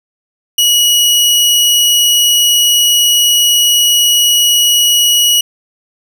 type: tone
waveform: sawtooth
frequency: 2914 Hz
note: F#7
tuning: 27 cents flat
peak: -4 dBFS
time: 0.58-5.41 s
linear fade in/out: 5 ms
effects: none